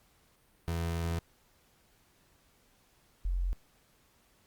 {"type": "tone pair in turn", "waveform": ["30% pulse", "sine"], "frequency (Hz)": [83.8, 44.39], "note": ["E2", "F1"], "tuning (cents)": [29, 29], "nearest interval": "major seventh", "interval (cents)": 1100, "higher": "first", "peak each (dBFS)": -28, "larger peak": "neither", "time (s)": [[0.68, 1.19], [3.25, 3.53]], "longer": "first", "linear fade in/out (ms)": 0, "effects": ["pink hiss -67 dBFS RMS until 4.46 s", "Opus 48 kbps"]}